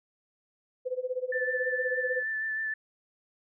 sine tone with tremolo, 507 Hz, B4, 45 cents sharp, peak -26 dBFS, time 0.85-2.23 s, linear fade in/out 20 ms, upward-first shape sine, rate 16 Hz, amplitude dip 90%
sine tone with vibrato, 1760 Hz, A6, in tune, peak -29 dBFS, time 1.32-2.74 s, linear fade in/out 5 ms, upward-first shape sine, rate 6.4 Hz, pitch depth 17 cents each way
effects none

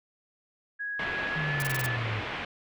sine tone with pitch glide, 1661.2 to 1734.7 Hz, G#6 to A6, 0 to -25 cents, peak -31 dBFS, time 0.79-1.97 s, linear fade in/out 20 ms, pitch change +75 cents, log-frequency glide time 1.3-1.57 s
white low-pass noise, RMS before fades -35 dBFS, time 0.99-2.45 s, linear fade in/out 5 ms, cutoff 2700 Hz, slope 24 dB/octave
sine exponential sweep, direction down, 159 to 104.4 Hz, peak -30 dBFS, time 1.35-2.21 s, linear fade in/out 20 ms
white noise bursts, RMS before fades -35 dBFS, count 6, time 1.6-1.862 s, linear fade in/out 0 ms, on 22 ms, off 26 ms
effects none

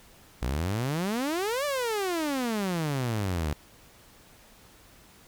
sawtooth exponential two-way sweep, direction up then down, 57.1 to 596 to 71.6 Hz, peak -23 dBFS, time 0.42-3.53 s, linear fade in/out 0 ms, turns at 1.65 s, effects pink hiss -55 dBFS RMS until 5.27 s

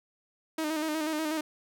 sawtooth tone with vibrato, 311.1 Hz, D#4, in tune, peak -25 dBFS, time 0.58-1.41 s, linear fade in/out 5 ms, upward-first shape square, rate 8.2 Hz, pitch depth 42 cents each way, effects none

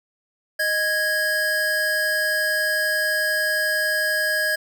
square tone pair together, 620 / 1655.2 Hz, D#5 / G#6, -6 / -6 cents, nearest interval octave + perfect fourth, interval 1700 cents, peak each -28 / -21 dBFS, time 0.59-4.56 s, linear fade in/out 10 ms, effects none

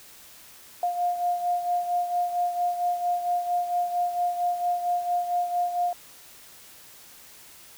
sine beating tone pair, 706 / 710.4 Hz, F5 / F5, +19 / +29 cents, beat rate 4.4 Hz, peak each -24 / -31 dBFS, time 0.83-5.93 s, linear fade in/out 2 ms, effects white hiss -49 dBFS RMS until 7.77 s

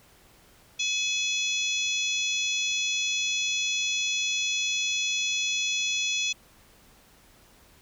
harmonic tone with a mistuned harmonic, 850 Hz, G#5, 40 cents sharp, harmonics 3 / 4 / 5 / 6 / 7 / 8, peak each -29 / -29 / -39 / -41 / -32 / -38 dBFS, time 0.79-6.33 s, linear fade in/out 10 ms, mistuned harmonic 5, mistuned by -35 cents, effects pink hiss -57 dBFS RMS until 7.81 s

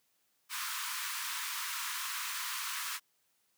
pink high-pass noise, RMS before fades -38 dBFS, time 0.49-3 s, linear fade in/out 50 ms, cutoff 960 Hz, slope 96 dB/octave, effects white hiss -75 dBFS RMS until 3.57 s + high-pass 100 Hz 12 dB/octave

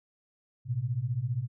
sine beating tone pair, 112.8 / 127.8 Hz, A2 / C3, +44 / -40 cents, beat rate 15 Hz, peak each -32 / -30 dBFS, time 0.65-1.48 s, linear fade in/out 50 ms, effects none

